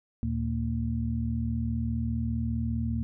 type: tone cluster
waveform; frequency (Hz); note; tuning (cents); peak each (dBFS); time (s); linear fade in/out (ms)
sine; 75 / 114.9 / 229.8; D2 / A#2 / A#3; +37 / -25 / -25; -31; 0.23-3.03; 0
effects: none